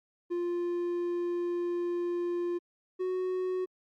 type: tone pair in turn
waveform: triangle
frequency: 349.2 / 369.1 Hz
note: F4 / F#4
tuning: 0 / -4 cents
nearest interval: minor second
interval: 96 cents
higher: second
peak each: -27 dBFS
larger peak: neither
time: 0.3-2.59 / 2.99-3.66 s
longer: first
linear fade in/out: 20 ms
effects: Opus 48 kbps